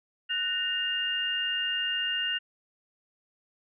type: tone cluster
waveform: sine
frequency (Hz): 1485 / 1841 / 2815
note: F#6 / A#6 / F7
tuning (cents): +6 / -22 / +13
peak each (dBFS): -34 / -35 / -28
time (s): 0.29-2.39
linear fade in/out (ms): 20
effects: none